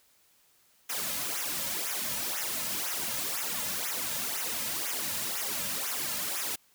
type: noise with flanger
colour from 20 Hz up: white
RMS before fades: -33 dBFS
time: 0.89-6.56 s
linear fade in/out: 10 ms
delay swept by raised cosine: 0.22 to 2.72 ms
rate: 2 Hz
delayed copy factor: -0.85
effects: white hiss -65 dBFS RMS until 6.74 s